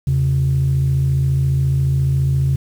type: tone pair together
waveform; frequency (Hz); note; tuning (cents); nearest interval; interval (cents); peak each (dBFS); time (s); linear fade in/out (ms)
sine; 80.34 / 134.8; E2 / C#3; -44 / -48; major sixth; 896; -19 / -13; 0.07-2.56; 5
effects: tanh soft clip ceiling -9 dBFS + 7-bit